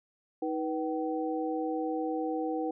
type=tone cluster; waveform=sine; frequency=316.4 / 487.8 / 766 Hz; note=D#4 / B4 / G5; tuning=+29 / -21 / -40 cents; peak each=-32 / -34 / -36 dBFS; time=0.42-2.71 s; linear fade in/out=5 ms; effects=none